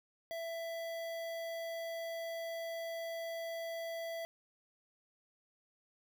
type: tone with notch filter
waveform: square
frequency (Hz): 664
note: E5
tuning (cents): +12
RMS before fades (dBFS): -41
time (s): 0.31-4.25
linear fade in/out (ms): 0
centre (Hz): 8200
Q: 1.3
effects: 11-bit